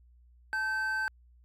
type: tone pair together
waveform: triangle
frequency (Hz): 870.4 / 1548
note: A5 / G6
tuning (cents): -19 / -22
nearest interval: minor seventh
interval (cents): 997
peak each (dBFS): -36 / -27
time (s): 0.53-1.08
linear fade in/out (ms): 0
effects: added 60 Hz sine -56 dBFS peak until 1.44 s + MP3 96 kbps